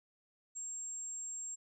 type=tone; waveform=sine; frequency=7520 Hz; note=A#8; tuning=14 cents sharp; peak=-40 dBFS; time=0.55-1.56 s; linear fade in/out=20 ms; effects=none